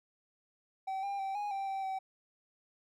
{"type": "tone with pitch steps", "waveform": "triangle", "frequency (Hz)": [768, 798, 776, 826, 783, 776, 766], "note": ["G5", "G5", "G5", "G#5", "G5", "G5", "G5"], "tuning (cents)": [-36, 31, -18, -10, -2, -18, -40], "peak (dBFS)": -32, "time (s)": [0.87, 1.99], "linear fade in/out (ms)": 10, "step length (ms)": 160, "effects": []}